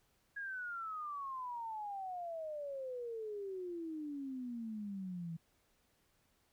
sine exponential sweep, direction down, 1661.2 to 161.6 Hz, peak -40 dBFS, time 0.36-5.37 s, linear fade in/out 10 ms, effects pink hiss -75 dBFS RMS until 6.52 s

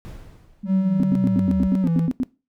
brown noise with exponential decay, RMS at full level -34 dBFS, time 0.05-1.02 s, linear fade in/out 0 ms, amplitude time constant 210 ms
sine linear sweep, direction down, 207.7 to 63.1 Hz, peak -26 dBFS, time 0.63-1.68 s, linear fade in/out 10 ms
triangle tone with pitch glide, 190 to 166.36 Hz, F#3 to E3, +46 to +16 cents, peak -16 dBFS, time 0.65-2.1 s, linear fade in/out 50 ms, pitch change -230 cents, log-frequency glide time 1.82-1.89 s
sine tone bursts, 254.9 Hz, C4, 45 cents flat, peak -18 dBFS, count 11, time 1-2.233 s, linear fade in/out 0 ms, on 33 ms, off 87 ms
effects noise-tail reverb RT60 0.3 s tail -20 dB re dry

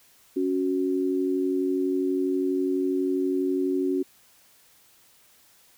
sine tone pair together, 277.8 / 370 Hz, C#4 / F#4, +4 / 0 cents, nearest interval perfect fourth, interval 496 cents, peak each -25 dBFS, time 0.36-4.03 s, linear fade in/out 10 ms, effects white hiss -58 dBFS RMS until 5.77 s

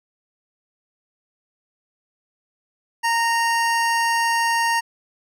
25% pulse tone, 926 Hz, A#5, 12 cents flat, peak -14 dBFS, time 3.03-4.81 s, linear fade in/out 20 ms, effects low-pass 11000 Hz 12 dB/octave

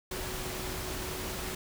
sine tone in noise, 370 Hz, F#4, in tune, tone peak -43 dBFS, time 0.11-1.55 s, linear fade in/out 5 ms, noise pink, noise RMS -37 dBFS, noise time 0.11-1.55 s, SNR -9 dB, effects none

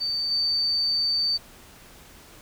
sine tone with level steps, 4578 Hz, D8, 45 cents flat, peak -24 / -21 dBFS, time 0-1.38 s, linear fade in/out 20 ms, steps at 0.31 s, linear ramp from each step 5 ms, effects pink hiss -49 dBFS RMS until 2.41 s

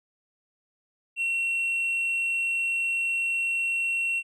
triangle tone with hard clipping, 2724 Hz, F7, 44 cents flat, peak -23 dBFS, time 1.16-4.23 s, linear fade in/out 50 ms, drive 1 dB, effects none

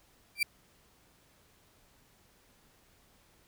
35% pulse tone with exponential growth, 2349 Hz, D7, in tune, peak -20 dBFS, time 0.35-0.43 s, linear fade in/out 5 ms, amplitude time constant 16 ms, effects pink hiss -65 dBFS RMS until 3.47 s

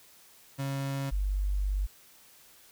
35% pulse / sine tone pair in turn, 137.4 / 48.82 Hz, C#3 / G1, -15 / -6 cents, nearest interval octave + tritone, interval 1791 cents, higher first, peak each -29 / -26 dBFS, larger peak second, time 0.58-1.11 / 1.11-1.87 s, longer second, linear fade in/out 20 ms, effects white hiss -57 dBFS RMS until 2.71 s

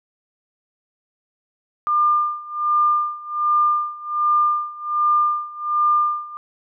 sine tone with tremolo, 1200 Hz, D6, 37 cents sharp, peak -13 dBFS, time 1.87-6.37 s, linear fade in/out 0 ms, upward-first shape sine, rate 1.3 Hz, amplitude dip 90%, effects none

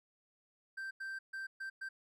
triangle tone bursts at uneven times, 1566 Hz, G6, 2 cents flat, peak -38 dBFS, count 5, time 0.77-0.91 / 1-1.19 / 1.33-1.47 / 1.6-1.7 / 1.81-1.89 s, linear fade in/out 10 ms, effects none

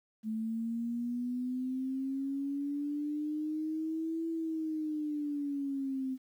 sine linear two-way sweep, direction up then down, 217 to 329.6 to 258.6 Hz, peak -32 dBFS, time 0.23-6.18 s, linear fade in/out 50 ms, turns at 4.28 s, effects 11-bit

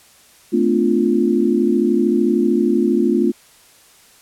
sine chord, B half-diminished seventh, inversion third, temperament equal with one note detuned, 220 / 253 / 293.7 / 349.2 Hz, A3 / B3 / D4 / F4, 0 / +42 / 0 / 0 cents, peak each -18 / -19 / -21 / -17 dBFS, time 0.52-3.32 s, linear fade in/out 20 ms, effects white hiss -49 dBFS RMS until 4.21 s + low-pass 12000 Hz 12 dB/octave

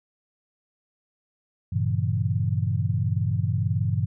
sine chord, G diminished seventh, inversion none, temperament equal, 98 / 116.54 / 138.59 / 164.81 Hz, G2 / Bb2 / Db3 / Fb3, 0 / 0 / 0 / 0 cents, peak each -25 / -26 / -29 / -30 dBFS, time 1.72-4.06 s, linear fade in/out 10 ms, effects none

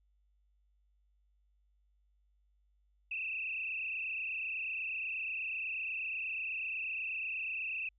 sine tone with frequency modulation, 2609 Hz, E7, 18 cents flat, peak -35 dBFS, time 3.11-7.89 s, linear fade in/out 5 ms, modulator 28.2 Hz, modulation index 3.9, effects added 50 Hz sine -69 dBFS peak until 7.98 s

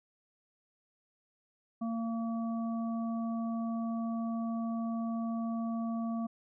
harmonic tone, 228.4 Hz, A#3, 35 cents flat, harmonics 1 / 3 / 5, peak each -32 / -42 / -46 dBFS, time 1.81-6.27 s, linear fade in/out 10 ms, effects none

